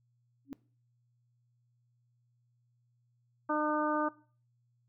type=tone with exponential growth; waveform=sine; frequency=277 Hz; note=C#4; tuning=1 cent flat; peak=-34 dBFS; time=0.45-0.53 s; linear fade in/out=0 ms; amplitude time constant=16 ms
type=harmonic tone; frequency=302.5 Hz; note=D#4; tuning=49 cents flat; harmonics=1 / 2 / 3 / 4 / 5; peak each=-33 / -35 / -34 / -34 / -40 dBFS; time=3.49-4.09 s; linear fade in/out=10 ms
effects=noise-tail reverb RT60 0.4 s tail -19 dB re dry + added 120 Hz sine -70 dBFS peak until 4.88 s